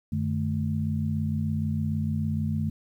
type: tone cluster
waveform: sine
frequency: 93.5 / 150.8 / 217.4 Hz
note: F#2 / D3 / A3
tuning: +19 / +46 / -21 cents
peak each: -29 dBFS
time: 0.12-2.7 s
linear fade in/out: 5 ms
effects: 10-bit